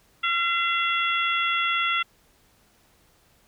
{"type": "harmonic tone with a mistuned harmonic", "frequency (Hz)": 682, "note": "F5", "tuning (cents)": -41, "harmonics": [2, 3, 4, 5], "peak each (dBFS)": [-25, -27, -28, -29], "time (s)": [0.23, 2.03], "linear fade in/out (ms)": 10, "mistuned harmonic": 5, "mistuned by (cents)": -19, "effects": ["pink hiss -61 dBFS RMS until 3.47 s"]}